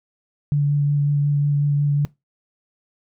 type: tone with vibrato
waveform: sine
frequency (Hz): 144.5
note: D3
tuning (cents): -28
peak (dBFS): -15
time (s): 0.52-2.05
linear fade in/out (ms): 0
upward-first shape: sine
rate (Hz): 5.5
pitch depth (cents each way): 12
effects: noise-tail reverb RT60 0.2 s tail -21 dB re dry